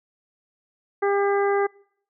harmonic tone, 400.8 Hz, G4, 38 cents sharp, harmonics 1 / 2 / 3 / 4 / 5, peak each -20 / -26 / -30 / -32 / -34 dBFS, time 1.02-1.67 s, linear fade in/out 10 ms, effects noise-tail reverb RT60 0.7 s tail -26 dB re dry

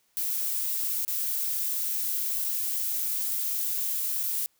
violet noise with dropouts, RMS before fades -29 dBFS, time 0.17-4.46 s, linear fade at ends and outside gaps 0 ms, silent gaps 1.05-1.079 / 2.443-2.447 / 4.231-4.235 s, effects white hiss -69 dBFS RMS until 4.59 s

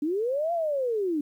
sine linear two-way sweep, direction up then down, 281.5 to 698.5 to 281.5 Hz, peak -24 dBFS, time 0.02-1.21 s, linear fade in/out 5 ms, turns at 0.53 s, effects 10-bit

